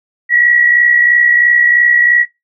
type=tone with amplitude modulation; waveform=sine; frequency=1924 Hz; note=B6; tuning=46 cents flat; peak=-4 dBFS; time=0.29-2.26 s; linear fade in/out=50 ms; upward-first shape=sine; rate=63 Hz; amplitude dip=50%; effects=noise-tail reverb RT60 0.2 s tail -21 dB re dry